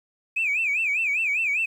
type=tone with vibrato; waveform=sine; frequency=2461 Hz; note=D#7; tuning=20 cents flat; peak=-20 dBFS; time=0.36-1.66 s; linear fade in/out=10 ms; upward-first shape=sine; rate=5 Hz; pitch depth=160 cents each way; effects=tanh soft clip ceiling -17 dBFS + 9-bit

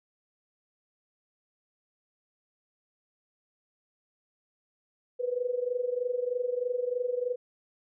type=tone with amplitude modulation; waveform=sine; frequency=493.9 Hz; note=B4; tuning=in tune; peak=-24 dBFS; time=5.19-7.36 s; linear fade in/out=20 ms; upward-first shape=sine; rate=23.2 Hz; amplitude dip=80%; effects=none

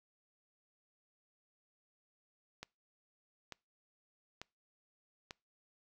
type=click train; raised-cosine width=0.2 ms; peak=-27 dBFS; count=4; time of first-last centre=2.63-5.309 s; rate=1.12 Hz; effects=noise-tail reverb RT60 0.3 s tail -26 dB re dry

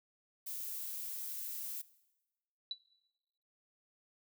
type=noise; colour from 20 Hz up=violet; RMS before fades=-42 dBFS; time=0.46-1.82 s; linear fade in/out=10 ms
type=tone with exponential decay; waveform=sine; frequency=3951 Hz; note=B7; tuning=in tune; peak=-32 dBFS; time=2.71-2.78 s; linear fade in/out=2 ms; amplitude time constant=15 ms
effects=noise-tail reverb RT60 1.0 s tail -19 dB re dry

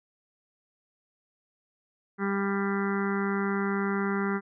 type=harmonic tone; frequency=198 Hz; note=G3; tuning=18 cents sharp; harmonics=1 / 2 / 4 / 5 / 6 / 7 / 8 / 9 / 10; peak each=-28 / -31 / -40 / -40 / -38 / -36 / -40 / -43 / -40 dBFS; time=2.18-4.41 s; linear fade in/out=50 ms; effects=none

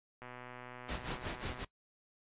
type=click train; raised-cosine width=0.5 ms; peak=-33 dBFS; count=173; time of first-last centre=0.22-1.607 s; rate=124 Hz
type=noise with tremolo; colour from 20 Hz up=pink; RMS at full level=-38 dBFS; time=0.88-1.65 s; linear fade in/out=10 ms; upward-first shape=sine; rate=5.5 Hz; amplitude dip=85%
effects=noise-tail reverb RT60 0.1 s tail -19 dB re dry + resampled to 8000 Hz

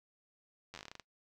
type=slowing click train; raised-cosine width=0.2 ms; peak=-29 dBFS; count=12; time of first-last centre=0.74-0.997 s; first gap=10 ms; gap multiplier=1.16; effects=noise-tail reverb RT60 0.1 s tail -21 dB re dry

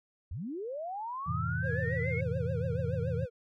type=linear sweep; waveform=sine; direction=up; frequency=61.74 to 2219 Hz; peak=-35 dBFS; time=0.31-2.21 s; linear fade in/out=5 ms
type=chord; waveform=sine; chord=F major seventh; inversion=none; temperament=equal; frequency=87.31 / 110 / 130.81 / 164.81 Hz; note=F2 / A2 / C3 / E3; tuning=0 / 0 / 0 / 0 cents; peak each=-36 dBFS; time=1.26-3.26 s; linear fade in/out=20 ms
type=tone with vibrato; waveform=triangle; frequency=500 Hz; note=B4; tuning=21 cents sharp; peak=-33 dBFS; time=1.62-3.3 s; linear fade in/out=50 ms; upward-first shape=triangle; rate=7 Hz; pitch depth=170 cents each way
effects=none

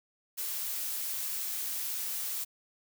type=noise; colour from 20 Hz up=blue; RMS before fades=-35 dBFS; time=0.37-2.45 s; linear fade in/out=20 ms; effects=none

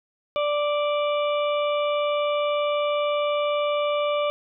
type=harmonic tone; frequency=587.3 Hz; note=D5; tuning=in tune; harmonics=1 / 2 / 4 / 5 / 6; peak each=-22 / -28 / -34 / -36 / -38 dBFS; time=0.36-4.3 s; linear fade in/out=0 ms; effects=none

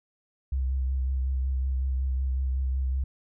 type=tone with vibrato; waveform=sine; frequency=65.5 Hz; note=C2; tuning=2 cents sharp; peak=-24 dBFS; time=0.52-3.04 s; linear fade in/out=5 ms; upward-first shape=triangle; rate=5.4 Hz; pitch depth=36 cents each way; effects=none

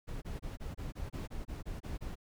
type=noise bursts; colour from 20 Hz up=brown; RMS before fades=-40 dBFS; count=12; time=0.07-2.156 s; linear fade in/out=20 ms; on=150 ms; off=26 ms; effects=none

